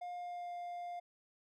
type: tone with pitch glide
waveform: triangle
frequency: 710 to 702.7 Hz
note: F5 to F5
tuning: +28 to +10 cents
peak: -39 dBFS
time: 0.01-1 s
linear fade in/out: 10 ms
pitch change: -18 cents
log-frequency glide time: 0.13-0.53 s
effects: none